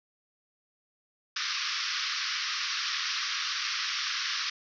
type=band-pass noise; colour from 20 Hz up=white; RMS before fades=-32 dBFS; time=1.36-4.5 s; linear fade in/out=5 ms; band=1100 to 5800 Hz; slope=96 dB/octave; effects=none